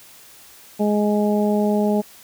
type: harmonic tone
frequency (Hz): 208.6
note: G#3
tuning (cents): +8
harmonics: 1 / 2 / 3 / 4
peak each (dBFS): -18 / -22 / -24 / -28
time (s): 0.79-2.02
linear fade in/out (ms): 20
effects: white hiss -46 dBFS RMS until 2.23 s